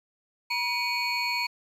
triangle tone cluster, 959 / 2257 / 2466 / 4376 Hz, A#5 / C#7 / D#7 / C#8, +49 / +31 / -16 / -23 cents, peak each -30 dBFS, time 0.5-1.47 s, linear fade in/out 10 ms, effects resampled to 32000 Hz + 9-bit

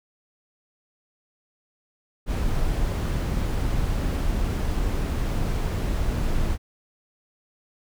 brown noise, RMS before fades -24 dBFS, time 2.26-6.58 s, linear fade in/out 50 ms, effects none

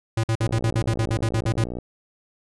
square tone bursts, 112.5 Hz, A2, 39 cents sharp, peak -20 dBFS, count 13, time 0.17-1.641 s, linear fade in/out 5 ms, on 67 ms, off 50 ms
click train, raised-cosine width 2 ms, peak -18 dBFS, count 84, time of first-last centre 0.41-1.786 s, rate 60.3 Hz
effects resampled to 24000 Hz

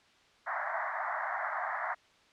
pink band-pass noise, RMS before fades -35 dBFS, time 0.46-1.95 s, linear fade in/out 20 ms, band 630 to 2000 Hz, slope 96 dB/octave, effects white hiss -63 dBFS RMS until 2.32 s + low-pass 4000 Hz 12 dB/octave

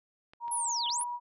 clicks, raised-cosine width 0.3 ms, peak -36 dBFS, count 5, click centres 0.335 / 0.481 / 0.862 / 0.899 / 1.013 s
sine tone with pitch glide, 945 to 965.4 Hz, A#5 to B5, +23 to -40 cents, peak -33 dBFS, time 0.4-1.2 s, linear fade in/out 50 ms, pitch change +37 cents, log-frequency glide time 0.8-1.02 s
sine linear two-way sweep, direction down then up, 11220 to 2821 to 11220 Hz, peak -30 dBFS, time 0.51-1.04 s, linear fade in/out 10 ms, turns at 0.88 s
effects none

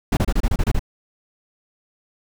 brown noise bursts, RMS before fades -17 dBFS, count 9, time 0.12-0.794 s, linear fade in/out 5 ms, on 50 ms, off 28 ms, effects none

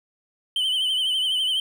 triangle tone with vibrato, 3058 Hz, G7, 44 cents flat, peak -19 dBFS, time 0.56-1.6 s, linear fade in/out 2 ms, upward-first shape triangle, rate 12 Hz, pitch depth 73 cents each way, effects none

